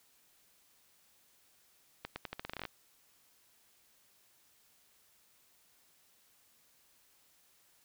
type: accelerating click train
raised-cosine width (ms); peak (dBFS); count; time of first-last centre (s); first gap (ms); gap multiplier
0.3; -23; 13; 2.05-2.653; 110; 0.84
effects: white hiss -68 dBFS RMS until 7.84 s